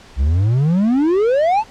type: exponential sweep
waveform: triangle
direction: up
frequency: 61.74 to 915 Hz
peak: -10 dBFS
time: 0.16-1.64 s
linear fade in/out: 50 ms
effects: pink hiss -43 dBFS RMS until 1.7 s + low-pass 6000 Hz 12 dB/octave